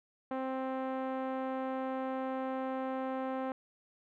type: tone with low-pass filter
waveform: 5% pulse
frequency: 262.5 Hz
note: C4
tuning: 6 cents sharp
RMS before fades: -36 dBFS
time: 0.31-3.52 s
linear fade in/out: 2 ms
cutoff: 700 Hz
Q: 0.83
effects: none